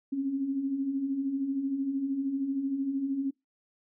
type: beating tone pair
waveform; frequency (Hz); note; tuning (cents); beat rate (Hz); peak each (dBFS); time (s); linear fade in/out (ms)
sine; 261.6 / 274.6; C4 / C#4; 0 / -16; 13; -37 / -28; 0.12-3.31; 10
effects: noise-tail reverb RT60 0.2 s tail -24 dB re dry